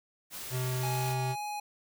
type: noise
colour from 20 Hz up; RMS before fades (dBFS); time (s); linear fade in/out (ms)
white; -41; 0.3-1.16; 50
type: tone with pitch glide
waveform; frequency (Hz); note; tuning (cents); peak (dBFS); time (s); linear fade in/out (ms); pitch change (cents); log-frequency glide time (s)
square; 127.5 to 128.76; C3 to C3; -44 to -27; -31; 0.5-1.36; 50; +17; 0.9-1.05
type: tone with vibrato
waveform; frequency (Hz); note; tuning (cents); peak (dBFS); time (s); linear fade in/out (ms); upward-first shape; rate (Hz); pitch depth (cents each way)
square; 830.6; G#5; 0; -35; 0.83-1.6; 5; sine; 2; 10
effects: none